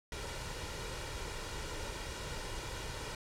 pink noise with comb filter, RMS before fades -41 dBFS, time 0.12-3.15 s, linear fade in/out 2 ms, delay 2.1 ms, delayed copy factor +0.55, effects low-pass 8000 Hz 12 dB/octave

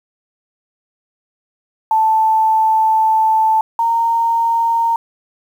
sine tone pair in turn, 880 / 921.8 Hz, A5 / A#5, 0 / -20 cents, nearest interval minor second, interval 80 cents, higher second, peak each -10 / -12 dBFS, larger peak first, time 1.91-3.61 / 3.79-4.96 s, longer first, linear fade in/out 2 ms, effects 7-bit

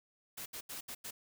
white noise bursts at uneven times, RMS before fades -44 dBFS, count 5, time 0.37-0.46 / 0.53-0.61 / 0.69-0.81 / 0.88-0.95 / 1.04-1.11 s, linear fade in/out 10 ms, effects none

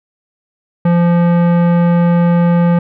sine tone with tanh clipping, 172.5 Hz, F3, 21 cents flat, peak -10 dBFS, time 0.85-2.79 s, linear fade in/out 5 ms, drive 17 dB, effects none

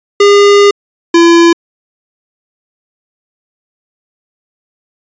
square tone pair in turn, 405.6 / 338.3 Hz, G#4 / E4, -41 / +45 cents, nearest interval minor third, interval 314 cents, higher first, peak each -3 dBFS, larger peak neither, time 0.2-0.71 / 1.14-1.53 s, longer first, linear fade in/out 5 ms, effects resampled to 16000 Hz

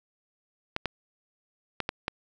clicks, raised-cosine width 0.3 ms, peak -12 dBFS, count 5, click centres 0.764 / 0.857 / 1.803 / 1.891 / 2.081 s, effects none

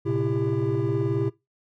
triangle tone cluster, 115.2 / 134 / 333.9 / 398.2 Hz, A#2 / C3 / E4 / G4, -20 / +42 / +22 / +27 cents, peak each -25 dBFS, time 0.05-1.3 s, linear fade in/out 20 ms, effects noise-tail reverb RT60 0.2 s tail -20 dB re dry + tanh soft clip ceiling -14 dBFS

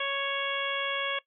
harmonic tone, 554.4 Hz, C#5, in tune, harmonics 1 / 2 / 3 / 4 / 5 / 6, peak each -35 / -35 / -35 / -35 / -35 / -35 dBFS, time 0-1.19 s, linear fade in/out 5 ms, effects noise-tail reverb RT60 0.1 s tail -19 dB re dry

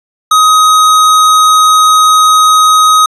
square tone, 1259 Hz, D#6, 20 cents sharp, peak -4 dBFS, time 0.31-3.06 s, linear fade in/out 5 ms, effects resampled to 24000 Hz + 7-bit

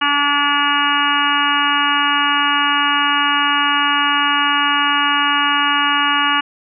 harmonic tone, 287.6 Hz, D4, 36 cents flat, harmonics 1 / 3 / 4 / 5 / 6 / 7 / 8 / 9 / 10, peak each -26 / -22 / -18 / -21 / -22 / -29 / -25 / -29 / -19 dBFS, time 0.01-6.41 s, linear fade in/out 10 ms, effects none

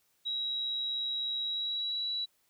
sine tone with pitch glide, 3859 to 3924 Hz, B7 to B7, -41 to -12 cents, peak -31 dBFS, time 0.25-2.26 s, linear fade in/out 20 ms, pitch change +29 cents, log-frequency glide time 1.43-2.1 s, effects white hiss -72 dBFS RMS until 2.49 s

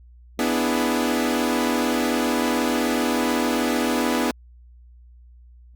sawtooth chord, E dominant seventh, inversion second, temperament equal, 246.9 / 293.7 / 329.6 / 415.3 Hz, B3 / D4 / E4 / G#4, 0 / 0 / 0 / 0 cents, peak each -19 / -22 / -23 / -25 dBFS, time 0.39-4.31 s, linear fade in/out 2 ms, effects added 60 Hz sine -45 dBFS peak until 5.75 s + Opus 48 kbps

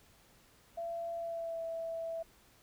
sine tone with pitch glide, 675 to 659.6 Hz, E5 to E5, +41 to +1 cents, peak -36 dBFS, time 0.77-2.23 s, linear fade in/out 10 ms, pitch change -40 cents, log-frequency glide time 1.18-1.62 s, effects pink hiss -64 dBFS RMS until 2.62 s

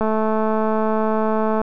click train, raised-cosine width 1 ms, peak -8 dBFS, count 351, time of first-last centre 0.01-1.616 s, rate 218 Hz, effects none

